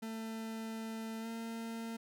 40% pulse tone with pitch glide, 223 to 227.7 Hz, A3 to A#3, +23 to -40 cents, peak -39 dBFS, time 0.02-1.97 s, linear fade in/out 10 ms, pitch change +37 cents, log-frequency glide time 1.2-1.27 s, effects none

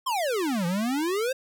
square exponential two-way sweep, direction down then up, 1097 to 166.8 to 542 Hz, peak -25 dBFS, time 0.06-1.33 s, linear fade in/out 10 ms, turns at 0.66 s, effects none

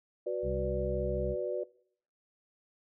sine chord, B minor, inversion second, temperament equal, 370 / 493.9 / 587.3 Hz, F#4 / B4 / D5, 0 / 0 / 0 cents, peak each -35 dBFS, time 0.26-1.64 s, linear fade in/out 10 ms
harmonic tone, 65.41 Hz, C2, in tune, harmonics 1 / 2 / 3, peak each -36 / -39 / -41 dBFS, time 0.42-1.36 s, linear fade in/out 50 ms
effects noise-tail reverb RT60 0.6 s tail -21 dB re dry

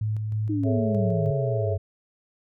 sine tone with tremolo, 107.5 Hz, A2, 40 cents flat, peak -23 dBFS, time 0.01-1.31 s, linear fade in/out 5 ms, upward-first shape square, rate 3.2 Hz, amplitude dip 30%
sine exponential sweep, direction down, 316.6 to 93 Hz, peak -24 dBFS, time 0.49-1.78 s, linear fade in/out 10 ms
sine chord, A major seventh, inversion third, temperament equal, 415.3 / 440 / 554.4 / 659.3 Hz, G#4 / A4 / C#5 / E5, 0 / 0 / 0 / 0 cents, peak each -31 / -34 / -31 / -30 dBFS, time 0.63-1.78 s, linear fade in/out 50 ms
effects none

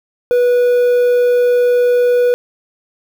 triangle tone with quantisation, 489.3 Hz, B4, 16 cents flat, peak -7 dBFS, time 0.31-2.34 s, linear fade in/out 0 ms, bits 6, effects none

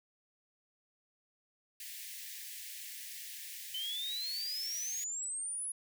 white high-pass noise, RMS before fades -46 dBFS, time 1.8-5.04 s, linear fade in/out 2 ms, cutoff 1700 Hz, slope 96 dB/octave
sine exponential sweep, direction up, 3025 to 10548 Hz, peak -36 dBFS, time 3.74-5.72 s, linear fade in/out 5 ms
effects none

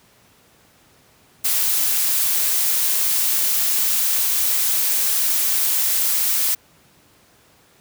blue noise, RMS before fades -19 dBFS, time 1.44-6.55 s, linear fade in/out 10 ms, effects pink hiss -54 dBFS RMS until 7.8 s + high-pass 80 Hz 12 dB/octave

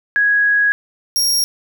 sine / sawtooth tone pair in turn, 1661.2 / 5588 Hz, G#6 / F8, 0 / 0 cents, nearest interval octave + major sixth, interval 2100 cents, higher second, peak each -11 dBFS, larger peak neither, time 0.16-0.72 / 1.16-1.44 s, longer first, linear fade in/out 0 ms, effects none

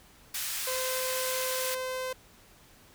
white band-pass noise, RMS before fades -34 dBFS, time 0.34-1.75 s, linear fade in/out 5 ms, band 1300 to 16000 Hz, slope 12 dB/octave
sawtooth tone, 515 Hz, C5, 28 cents flat, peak -28 dBFS, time 0.67-2.13 s, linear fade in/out 5 ms
effects pink hiss -57 dBFS RMS until 2.94 s

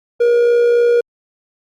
triangle tone with amplitude modulation, 476.2 Hz, A#4, 37 cents sharp, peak -6 dBFS, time 0.2-1.01 s, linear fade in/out 10 ms, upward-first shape sine, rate 63.6 Hz, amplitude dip 30%, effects Opus 48 kbps

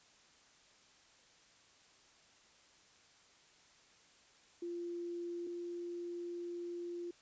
sine tone pair in turn, 345.7 / 347.3 Hz, F4 / F4, -18 / -10 cents, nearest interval unison, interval 8 cents, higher second, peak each -39 / -40 dBFS, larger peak first, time 4.62-5.47 / 5.47-7.11 s, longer second, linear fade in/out 5 ms, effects white hiss -65 dBFS RMS until 7.21 s + resampled to 16000 Hz

